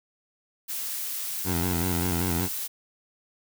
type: noise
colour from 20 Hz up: blue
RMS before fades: -32 dBFS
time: 0.68-2.68 s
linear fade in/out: 20 ms
type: tone with vibrato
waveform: 15% pulse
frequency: 87.7 Hz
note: F2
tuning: 8 cents sharp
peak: -19 dBFS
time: 1.44-2.49 s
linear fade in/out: 50 ms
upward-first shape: square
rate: 5.2 Hz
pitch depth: 65 cents each way
effects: none